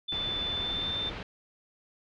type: tone with pitch glide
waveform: sine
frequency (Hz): 3520 to 3569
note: A7 to A7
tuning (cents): 0 to +24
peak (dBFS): -30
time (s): 0.08-1.1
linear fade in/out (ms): 10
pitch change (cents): +24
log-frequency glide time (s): 0.5-0.9
type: low-pass noise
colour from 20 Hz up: pink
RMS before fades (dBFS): -39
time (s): 0.12-1.23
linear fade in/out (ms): 2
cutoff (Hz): 3800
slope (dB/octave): 24
effects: none